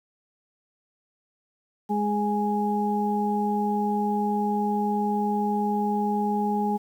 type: harmonic tone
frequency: 207.7 Hz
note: G#3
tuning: in tune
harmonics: 1 / 2 / 4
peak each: -25 / -30 / -26 dBFS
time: 1.89-6.78 s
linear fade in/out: 20 ms
effects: 9-bit